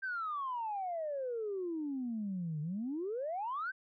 sine exponential two-way sweep, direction down then up, 1591 to 146.83 to 1591 Hz, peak -34 dBFS, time 0.02-3.72 s, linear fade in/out 20 ms, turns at 2.61 s, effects tanh soft clip ceiling -30 dBFS

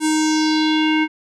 square tone with low-pass filter sweep, 310.8 Hz, D#4, 2 cents flat, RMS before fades -17 dBFS, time 0-1.08 s, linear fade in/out 50 ms, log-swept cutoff 9300 to 2200 Hz, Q 3.3, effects none

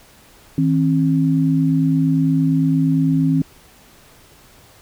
sine tone pair together, 159.47 / 268.2 Hz, D#3 / C4, +43 / +43 cents, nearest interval major sixth, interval 900 cents, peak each -16 dBFS, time 0.58-3.42 s, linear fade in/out 2 ms, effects pink hiss -48 dBFS RMS until 4.81 s

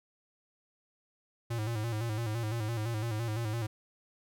square tone with vibrato, 112.1 Hz, A2, 33 cents sharp, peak -32 dBFS, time 1.5-3.67 s, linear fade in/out 10 ms, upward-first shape square, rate 5.9 Hz, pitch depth 76 cents each way, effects none

